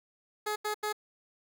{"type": "tone bursts", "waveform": "15% pulse", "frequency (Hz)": 422.8, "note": "G#4", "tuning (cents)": 31, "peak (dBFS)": -24, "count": 3, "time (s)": [0.46, 0.928], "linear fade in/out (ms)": 10, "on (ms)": 100, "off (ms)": 84, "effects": []}